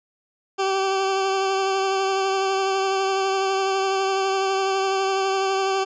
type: tone with vibrato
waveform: 20% pulse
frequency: 386.1 Hz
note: G4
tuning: 26 cents flat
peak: -15 dBFS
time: 0.58-5.85 s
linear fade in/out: 20 ms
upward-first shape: triangle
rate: 12 Hz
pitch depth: 22 cents each way
effects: resampled to 16000 Hz